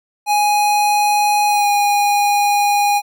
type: tone with pitch glide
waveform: square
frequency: 830.6 to 818.7 Hz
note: G#5 to G#5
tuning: 0 to -25 cents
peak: -13 dBFS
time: 0.26-3.02 s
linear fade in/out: 50 ms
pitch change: -25 cents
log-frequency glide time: 1.48-1.67 s
effects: none